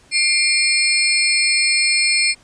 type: tone cluster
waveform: sine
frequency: 2115 / 2386 / 4325 / 5240 / 8120 Hz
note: C7 / D7 / C#8 / E8 / B8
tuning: +18 / +27 / -43 / -11 / +47 cents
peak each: -22 / -18 / -19 / -22 / -22 dBFS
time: 0.11-2.35 s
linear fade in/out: 50 ms
effects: pink hiss -51 dBFS RMS until 2.43 s + resampled to 22050 Hz

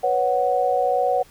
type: chord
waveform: sine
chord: B suspended second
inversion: none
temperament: just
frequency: 493.9 / 555.6 / 740.8 Hz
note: B4 / C#5 / F#5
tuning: 0 / +4 / +2 cents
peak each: -23 / -23 / -20 dBFS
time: 0.03-1.23 s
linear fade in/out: 10 ms
effects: pink hiss -51 dBFS RMS until 1.3 s

